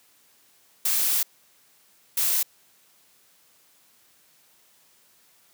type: noise bursts at uneven times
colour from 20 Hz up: blue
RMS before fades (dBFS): -23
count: 2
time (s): 0.85-1.23 / 2.17-2.43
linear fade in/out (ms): 5
effects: white hiss -60 dBFS RMS until 5.53 s + high-pass 100 Hz 12 dB/octave